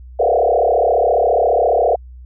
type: tone with frequency modulation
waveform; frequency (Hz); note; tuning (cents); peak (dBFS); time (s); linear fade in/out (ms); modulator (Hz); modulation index
sine; 588; D5; +2; -11; 0.19-1.96; 10; 34.6; 4.3
effects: added 62 Hz sine -34 dBFS peak until 2.25 s